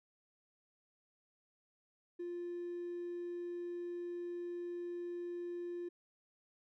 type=tone with hard clipping; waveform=triangle; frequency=349.2 Hz; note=F4; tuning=in tune; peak=-40 dBFS; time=2.19-5.89 s; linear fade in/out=10 ms; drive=4 dB; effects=none